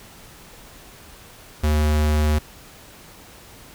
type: tone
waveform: square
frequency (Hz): 75.8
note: D#2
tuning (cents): -45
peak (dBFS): -17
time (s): 1.63-2.39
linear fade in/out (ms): 10
effects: pink hiss -45 dBFS RMS until 3.74 s